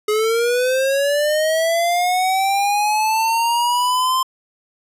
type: linear sweep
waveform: square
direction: up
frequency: 419.2 to 1046.5 Hz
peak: -16 dBFS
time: 0.08-4.23 s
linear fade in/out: 5 ms
effects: resampled to 32000 Hz